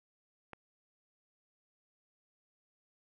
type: click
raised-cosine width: 0.5 ms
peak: -30 dBFS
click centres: 0.533 s
effects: none